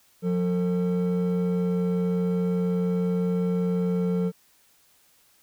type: tone pair together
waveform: triangle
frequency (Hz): 178.52 / 450.1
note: F3 / A4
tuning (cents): +38 / +39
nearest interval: octave + major third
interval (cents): 1601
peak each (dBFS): -20 / -25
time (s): 0.22-4.32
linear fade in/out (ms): 50
effects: tanh soft clip ceiling -16 dBFS + white hiss -61 dBFS RMS until 5.42 s